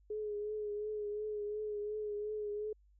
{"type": "tone with vibrato", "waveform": "sine", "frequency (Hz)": 420.5, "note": "G#4", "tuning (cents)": 22, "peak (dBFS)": -36, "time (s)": [0.1, 2.73], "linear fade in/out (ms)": 5, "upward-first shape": "triangle", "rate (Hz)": 2.8, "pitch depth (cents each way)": 39, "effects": ["added 50 Hz sine -63 dBFS peak until 2.99 s"]}